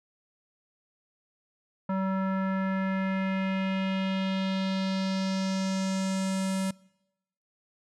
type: tone with low-pass filter sweep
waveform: square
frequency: 191 Hz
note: G3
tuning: 45 cents flat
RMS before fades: -29 dBFS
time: 1.89-6.71 s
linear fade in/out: 5 ms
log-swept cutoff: 1200 to 9700 Hz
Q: 2.2
effects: noise-tail reverb RT60 0.9 s tail -24 dB re dry